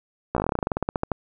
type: slowing click train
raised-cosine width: 1 ms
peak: -9 dBFS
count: 20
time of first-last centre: 0.35-1.117 s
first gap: 15 ms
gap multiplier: 1.1
effects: none